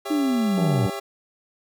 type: chord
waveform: 25% pulse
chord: C# diminished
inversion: second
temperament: just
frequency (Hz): 399.1 / 554.4 / 665.2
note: G4 / C#5 / E5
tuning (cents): +31 / 0 / +16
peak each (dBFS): -28 / -32 / -31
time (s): 0.05-1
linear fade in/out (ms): 10
type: linear sweep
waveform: sine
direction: down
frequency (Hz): 311.1 to 105.7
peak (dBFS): -19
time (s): 0.1-0.87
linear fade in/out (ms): 10
type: harmonic tone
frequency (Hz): 95.2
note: F#2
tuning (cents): +50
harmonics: 2 / 3 / 4 / 5 / 6 / 7 / 8 / 9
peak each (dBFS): -26 / -30 / -32 / -34 / -36 / -37 / -38 / -39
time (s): 0.57-0.9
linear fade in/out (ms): 5
effects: none